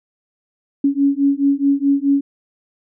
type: beating tone pair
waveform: sine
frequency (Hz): 277.2 / 281.9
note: C#4 / C#4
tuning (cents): 0 / +29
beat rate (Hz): 4.7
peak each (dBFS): -16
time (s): 0.84-2.21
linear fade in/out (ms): 5
effects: none